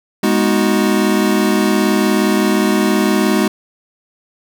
square chord, G# minor seventh, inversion none, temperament equal with one note detuned, 207.7 / 246.9 / 312.7 / 370 Hz, G#3 / B3 / D#4 / F#4, 0 / 0 / +9 / 0 cents, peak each -16 / -20 / -19 / -19 dBFS, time 0.23-3.48 s, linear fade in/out 5 ms, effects none

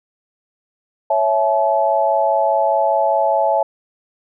sine chord, A major, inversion first, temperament equal with one note detuned, 554.4 / 659.3 / 858.4 Hz, C#5 / E5 / A5, 0 / 0 / -43 cents, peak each -19 / -17 / -17 dBFS, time 1.1-3.63 s, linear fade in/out 5 ms, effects none

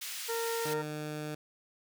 pink high-pass noise, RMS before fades -40 dBFS, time 0.01-0.74 s, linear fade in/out 10 ms, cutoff 2500 Hz, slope 12 dB/octave
harmonic tone, 460.7 Hz, A#4, 20 cents flat, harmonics 1 / 2 / 3 / 4, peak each -33 / -39 / -43 / -45 dBFS, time 0.28-0.83 s, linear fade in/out 20 ms
15% pulse tone, 151.6 Hz, D#3, 45 cents flat, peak -30 dBFS, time 0.65-1.35 s, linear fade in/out 5 ms
effects none

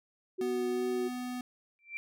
sine tone with vibrato, 370 Hz, F#4, in tune, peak -30 dBFS, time 0.38-1.09 s, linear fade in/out 20 ms, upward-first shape triangle, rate 2.5 Hz, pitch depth 19 cents each way
square tone with pitch glide, 246.9 to 248.9 Hz, B3 to B3, 0 to +14 cents, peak -36 dBFS, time 0.41-1.41 s, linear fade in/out 2 ms, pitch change +14 cents, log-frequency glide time 0.56-0.97 s
sine tone with exponential growth, 2349 Hz, D7, in tune, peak -32 dBFS, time 1.79-1.97 s, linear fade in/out 0 ms, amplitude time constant 38 ms
effects none

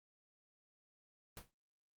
pink noise with exponential decay, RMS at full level -45 dBFS, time 1.37-1.51 s, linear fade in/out 1 ms, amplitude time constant 29 ms, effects Opus 32 kbps

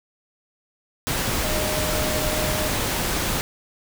sine tone in noise, 614 Hz, D#5, 23 cents flat, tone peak -28 dBFS, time 1.44-2.68 s, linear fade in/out 0 ms, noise pink, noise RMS -24 dBFS, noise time 1.07-3.41 s, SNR -7 dB, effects none

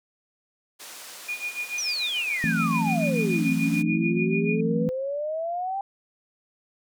white band-pass noise, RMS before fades -42 dBFS, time 0.79-3.83 s, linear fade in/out 20 ms, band 340 to 10000 Hz, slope 12 dB/octave
sine tone with tremolo, 2443 Hz, D#7, 32 cents flat, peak -26 dBFS, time 1.28-4.61 s, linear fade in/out 10 ms, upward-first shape sine, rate 6.9 Hz, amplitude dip 85%
sine exponential two-way sweep, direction down then up, 6120 to 256.3 to 797 Hz, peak -26 dBFS, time 1.78-5.81 s, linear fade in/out 2 ms, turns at 3.51 s
sine chord, F# half-diminished seventh, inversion third, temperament just, 166.5 / 185 / 222 / 266.4 Hz, E3 / F#3 / A3 / C4, +18 / 0 / +16 / +31 cents, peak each -26 / -32 / -26 / -31 dBFS, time 2.44-4.89 s, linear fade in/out 0 ms
effects none

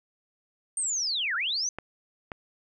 sine linear two-way sweep, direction down then up, 8870 to 1318.5 to 6250 Hz, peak -26 dBFS, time 0.77-1.69 s, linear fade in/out 2 ms, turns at 1.35 s
clicks, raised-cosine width 0.5 ms, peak -20 dBFS, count 2, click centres 1.786 / 2.318 s
effects none

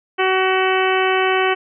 harmonic tone, 376.7 Hz, F#4, 31 cents sharp, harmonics 1 / 2 / 3 / 4 / 5 / 6 / 7 / 8, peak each -18 / -21 / -23 / -24 / -25 / -26 / -26 / -27 dBFS, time 0.18-1.55 s, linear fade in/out 20 ms, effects none

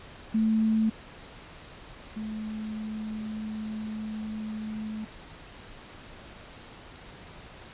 sine tone pair in turn, 220 / 216.3 Hz, A3 / A3, 0 / -29 cents, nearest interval unison, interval 29 cents, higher first, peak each -21 / -32 dBFS, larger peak first, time 0.34-0.9 / 2.16-5.05 s, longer second, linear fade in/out 10 ms, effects pink hiss -47 dBFS RMS until 7.73 s + resampled to 8000 Hz

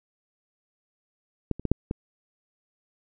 clicks, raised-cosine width 3 ms, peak -12 / -24 / -13 / -6 / -14 dBFS, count 5, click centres 1.513 / 1.596 / 1.653 / 1.716 / 1.911 s, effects none

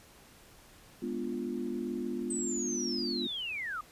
sine chord, G# diminished seventh, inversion none, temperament equal, 207.7 / 246.9 / 293.7 / 349.2 Hz, G#3 / B3 / D4 / F4, 0 / 0 / 0 / 0 cents, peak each -40 / -36 / -42 / -37 dBFS, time 1.02-3.27 s, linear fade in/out 5 ms
sine linear sweep, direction down, 8190 to 1174.7 Hz, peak -34 dBFS, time 2.3-3.81 s, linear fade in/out 5 ms
effects pink hiss -57 dBFS RMS until 3.91 s + resampled to 32000 Hz

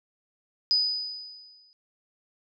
sine tone with exponential decay, 4978 Hz, D#8, in tune, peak -18 dBFS, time 0.71-1.73 s, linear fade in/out 0 ms, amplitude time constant 220 ms, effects none

